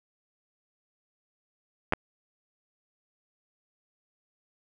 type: clicks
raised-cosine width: 0.5 ms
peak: -9 dBFS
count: 2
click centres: 1.924 / 1.935 s
effects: 8-bit